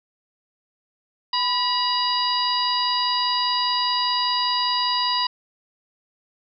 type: harmonic tone with a mistuned harmonic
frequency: 965 Hz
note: B5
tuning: 40 cents flat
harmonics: 1 / 2 / 3 / 4 / 5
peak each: -23 / -33 / -28 / -28 / -24 dBFS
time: 1.33-5.27 s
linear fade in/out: 5 ms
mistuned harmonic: 1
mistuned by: +54 cents
effects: none